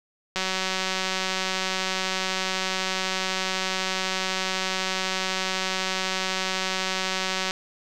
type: click train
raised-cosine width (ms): 0.2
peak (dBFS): -9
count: 1345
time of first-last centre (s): 0.36-7.509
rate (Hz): 188
effects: none